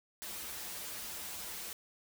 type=noise with comb filter; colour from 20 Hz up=white; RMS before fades=-43 dBFS; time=0.22-1.73 s; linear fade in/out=0 ms; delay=7.5 ms; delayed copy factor=-1; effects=none